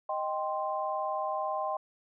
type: chord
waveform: sine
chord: C minor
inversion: first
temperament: equal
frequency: 622.3 / 784 / 1046.5 Hz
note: Eb5 / G5 / C6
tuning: 0 / 0 / 0 cents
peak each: -34 dBFS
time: 0.09-1.77 s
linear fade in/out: 5 ms
effects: none